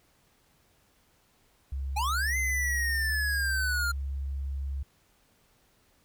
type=tone with pitch glide; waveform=sine; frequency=67.8 to 68.59 Hz; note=C#2 to C#2; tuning=-38 to -18 cents; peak=-30 dBFS; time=1.72-4.83 s; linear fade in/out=5 ms; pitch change=+20 cents; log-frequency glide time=1.9-3.86 s
type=linear two-way sweep; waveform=square; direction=up then down; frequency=782 to 2079 to 1387 Hz; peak=-28 dBFS; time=1.96-3.92 s; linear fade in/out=10 ms; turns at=2.37 s
effects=pink hiss -66 dBFS RMS until 6.04 s